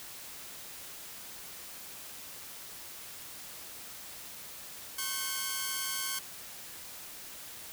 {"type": "tone pair together", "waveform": "5% pulse", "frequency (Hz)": [1086.8, 1537], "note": ["C#6", "G6"], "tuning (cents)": [-35, -35], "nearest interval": "tritone", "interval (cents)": 600, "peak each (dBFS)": -24, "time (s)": [4.98, 6.19], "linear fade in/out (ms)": 5, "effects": ["white hiss -46 dBFS RMS until 7.72 s"]}